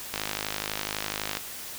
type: click train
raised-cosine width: 0.2 ms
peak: -11 dBFS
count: 65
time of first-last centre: 0.14-1.371 s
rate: 52 Hz
effects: white hiss -39 dBFS RMS until 1.78 s